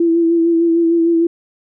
sine tone with vibrato, 334.6 Hz, E4, 26 cents sharp, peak -10 dBFS, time 0-1.27 s, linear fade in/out 5 ms, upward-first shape sine, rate 6.6 Hz, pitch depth 28 cents each way, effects none

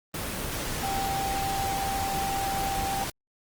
sine tone in noise, 784 Hz, G5, in tune, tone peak -28 dBFS, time 0.83-3.04 s, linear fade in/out 2 ms, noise pink, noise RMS -32 dBFS, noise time 0.14-3.1 s, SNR +1 dB, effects Opus 24 kbps

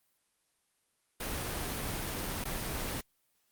pink noise with dropouts, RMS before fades -36 dBFS, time 1.2-3.01 s, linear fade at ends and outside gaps 5 ms, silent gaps 2.441-2.452 s, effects white hiss -75 dBFS RMS until 3.51 s + Opus 32 kbps

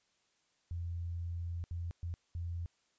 sine tone bursts at uneven times, 85.6 Hz, F2, 34 cents flat, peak -36 dBFS, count 4, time 0.71-1.64 / 1.71-1.91 / 2.03-2.14 / 2.35-2.66 s, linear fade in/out 0 ms, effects white hiss -75 dBFS RMS until 2.98 s + resampled to 16000 Hz

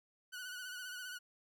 sawtooth tone with vibrato, 1480 Hz, F#6, in tune, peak -40 dBFS, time 0.32-1.19 s, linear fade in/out 20 ms, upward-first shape sine, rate 15 Hz, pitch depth 47 cents each way, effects none

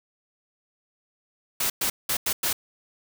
white noise bursts at uneven times, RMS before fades -25 dBFS, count 5, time 1.6-1.7 / 1.81-1.9 / 2.09-2.17 / 2.26-2.33 / 2.43-2.53 s, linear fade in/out 5 ms, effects none

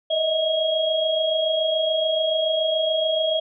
sine tone cluster, 612 / 639 / 3284 Hz, D#5 / D#5 / G#7, -29 / +46 / -20 cents, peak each -28 / -21 / -24 dBFS, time 0.1-3.4 s, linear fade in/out 10 ms, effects none

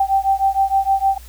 sine beating tone pair, 777 / 783.5 Hz, G5 / G5, -16 / -1 cents, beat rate 6.5 Hz, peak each -17 dBFS, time 0-1.18 s, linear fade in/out 5 ms, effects added 60 Hz sine -37 dBFS peak until 1.28 s + white hiss -46 dBFS RMS until 1.28 s

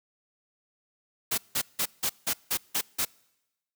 white noise bursts, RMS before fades -27 dBFS, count 8, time 1.31-3.052 s, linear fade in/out 10 ms, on 69 ms, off 170 ms, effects noise-tail reverb RT60 1.0 s tail -26 dB re dry + high-pass 80 Hz 12 dB/octave

